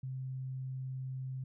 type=tone; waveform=sine; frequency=130.81 Hz; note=C3; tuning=in tune; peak=-37 dBFS; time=0.03-1.44 s; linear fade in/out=5 ms; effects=none